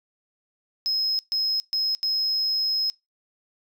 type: tone bursts at uneven times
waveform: sine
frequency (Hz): 5130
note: E8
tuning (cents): -48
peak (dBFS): -20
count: 4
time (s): 0.86-1.19 / 1.32-1.6 / 1.73-1.95 / 2.03-2.9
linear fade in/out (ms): 0
effects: noise-tail reverb RT60 0.2 s tail -24 dB re dry + tanh soft clip ceiling -19 dBFS